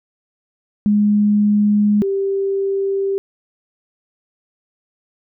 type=tone pair in turn; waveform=sine; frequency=207.7 / 392.1 Hz; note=G#3 / G4; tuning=0 / 0 cents; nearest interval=major seventh; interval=1100 cents; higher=second; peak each=-11 / -16 dBFS; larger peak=first; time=0.86-2.02 / 2.02-3.18 s; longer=neither; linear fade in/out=0 ms; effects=none